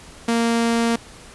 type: tone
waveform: sawtooth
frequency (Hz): 231.9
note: A#3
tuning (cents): -9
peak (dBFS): -13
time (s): 0.28-0.96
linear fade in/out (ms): 5
effects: pink hiss -43 dBFS RMS until 1.34 s + resampled to 24000 Hz